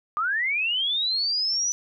sine linear sweep, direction up, 1174.7 to 5980 Hz, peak -22 dBFS, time 0.17-1.72 s, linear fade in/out 0 ms, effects none

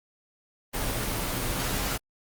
pink noise with comb filter, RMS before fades -29 dBFS, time 0.73-1.98 s, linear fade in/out 20 ms, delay 13 ms, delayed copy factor -0.5, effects Opus 24 kbps

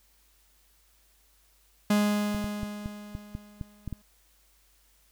45% pulse tone with exponential decay, 207.7 Hz, G#3, in tune, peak -20 dBFS, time 1.9-4.02 s, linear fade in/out 5 ms, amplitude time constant 460 ms
clicks, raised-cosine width 5 ms, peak -22 dBFS, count 9, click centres 2.347 / 2.443 / 2.632 / 2.859 / 3.151 / 3.351 / 3.612 / 3.877 / 3.927 s
effects added 50 Hz sine -65 dBFS peak until 5.11 s + white hiss -65 dBFS RMS until 5.11 s

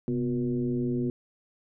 sine tone with frequency modulation, 246.9 Hz, B3, in tune, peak -25 dBFS, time 0.08-1.1 s, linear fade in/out 0 ms, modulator 115 Hz, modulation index 1.1, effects none

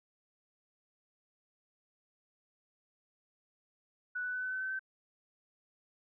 sine tone with pitch steps, 1480 / 1490.3 / 1500.7 / 1511.1 / 1521.6 / 1532.2 / 1542.8 Hz, F#6 / F#6 / F#6 / F#6 / F#6 / G6 / G6, 0 / +12 / +24 / +36 / +48 / -40 / -28 cents, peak -34 dBFS, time 4.15-4.794 s, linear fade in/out 10 ms, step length 92 ms, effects none

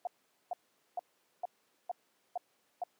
sine tone bursts, 712 Hz, F5, 33 cents sharp, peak -32 dBFS, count 7, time 0.05-2.837 s, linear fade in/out 2 ms, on 21 ms, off 440 ms, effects pink hiss -73 dBFS RMS until 2.99 s + high-pass 300 Hz 12 dB/octave

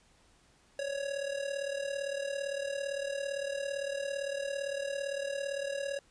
square tone with amplitude modulation, 557 Hz, C#5, 8 cents sharp, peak -31 dBFS, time 0.79-5.99 s, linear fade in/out 2 ms, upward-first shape sine, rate 37.7 Hz, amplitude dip 70%, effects pink hiss -65 dBFS RMS until 6.1 s + resampled to 22050 Hz

